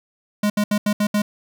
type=tone bursts at uneven times; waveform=square; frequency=207.7 Hz; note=G#3; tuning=in tune; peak=-17 dBFS; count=6; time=0.43-0.5 / 0.57-0.64 / 0.71-0.78 / 0.86-0.93 / 1-1.07 / 1.14-1.22 s; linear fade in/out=5 ms; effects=9-bit